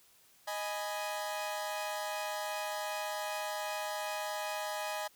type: chord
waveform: sawtooth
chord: G# minor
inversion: second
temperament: equal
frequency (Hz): 622.3 / 830.6 / 987.8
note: D#5 / G#5 / B5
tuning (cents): 0 / 0 / 0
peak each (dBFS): -35 / -35 / -40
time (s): 0.47-5.08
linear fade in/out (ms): 10
effects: white hiss -64 dBFS RMS until 5.15 s